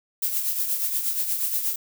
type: noise with tremolo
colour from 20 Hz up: violet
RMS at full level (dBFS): -23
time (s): 0.22-1.76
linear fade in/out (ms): 5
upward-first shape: triangle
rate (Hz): 8.4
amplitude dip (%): 60
effects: none